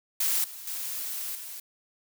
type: noise with level steps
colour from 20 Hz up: blue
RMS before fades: -26 / -42 / -34 / -40 dBFS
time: 0.2-1.6 s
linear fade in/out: 5 ms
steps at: 0.44 / 0.67 / 1.35 s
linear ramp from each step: 2 ms
effects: none